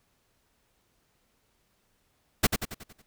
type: noise with echo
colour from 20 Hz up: pink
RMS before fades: -20 dBFS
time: 2.43-2.47 s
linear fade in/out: 10 ms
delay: 92 ms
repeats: 6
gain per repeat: -6 dB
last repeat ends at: 3.022 s
effects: pink hiss -71 dBFS RMS until 3.06 s